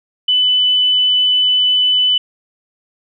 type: tone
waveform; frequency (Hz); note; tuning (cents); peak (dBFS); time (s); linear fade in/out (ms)
sine; 2998; F#7; +22; -10; 0.28-2.18; 5
effects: none